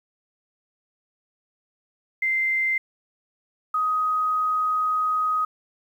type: tone pair in turn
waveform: sine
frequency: 2083 / 1254.8 Hz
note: C7 / D#6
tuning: -8 / +14 cents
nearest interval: major sixth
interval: 878 cents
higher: first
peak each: -20 dBFS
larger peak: neither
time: 2.22-2.78 / 3.74-5.45 s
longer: second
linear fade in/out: 5 ms
effects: 9-bit